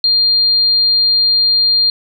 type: tone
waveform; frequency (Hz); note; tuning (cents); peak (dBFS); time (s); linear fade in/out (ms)
sine; 4200; C8; +6; -9; 0.04-1.9; 2
effects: none